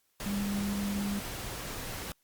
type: tone in noise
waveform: sine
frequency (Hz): 201.5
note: G3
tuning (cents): +48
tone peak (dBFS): -30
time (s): 0.26-1.19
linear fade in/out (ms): 0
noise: pink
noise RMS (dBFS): -39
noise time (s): 0.2-2.12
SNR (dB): +6
effects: white hiss -73 dBFS RMS until 2.23 s + Opus 48 kbps